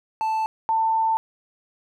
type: tone pair in turn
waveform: triangle / sine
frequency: 880 / 892.3 Hz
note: A5 / A5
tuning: 0 / +24 cents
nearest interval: unison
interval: 24 cents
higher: second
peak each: -19 / -18 dBFS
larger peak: second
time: 0.21-0.46 / 0.69-1.17 s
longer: second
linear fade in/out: 0 ms
effects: none